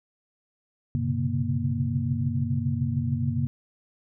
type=tone cluster; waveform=sine; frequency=95 / 120.7 / 133.5 / 140.4 / 234.5 Hz; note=F#2 / B2 / C3 / C#3 / A#3; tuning=+46 / -39 / +35 / +22 / +11 cents; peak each=-30 dBFS; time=0.95-3.47 s; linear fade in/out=0 ms; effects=none